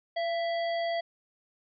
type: harmonic tone with a mistuned harmonic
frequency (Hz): 660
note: E5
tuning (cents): +2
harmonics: 1 / 3 / 5 / 7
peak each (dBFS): -28 / -38 / -42 / -45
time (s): 0.16-1.01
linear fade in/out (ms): 10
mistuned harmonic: 1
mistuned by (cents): +44
effects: none